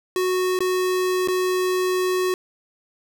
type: tone with dropouts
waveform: square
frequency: 368.3 Hz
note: F#4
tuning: 8 cents flat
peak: -20 dBFS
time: 0.16-2.34 s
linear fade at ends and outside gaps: 1 ms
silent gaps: 0.59-0.605 / 1.275-1.284 s
effects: none